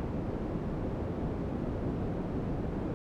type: low-pass noise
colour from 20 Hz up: white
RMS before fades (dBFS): -34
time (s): 0-2.94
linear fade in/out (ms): 0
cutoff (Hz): 320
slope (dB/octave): 12
effects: none